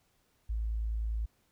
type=tone; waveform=sine; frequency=55 Hz; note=A1; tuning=in tune; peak=-30 dBFS; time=0.49-1.26 s; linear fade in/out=10 ms; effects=pink hiss -72 dBFS RMS until 1.51 s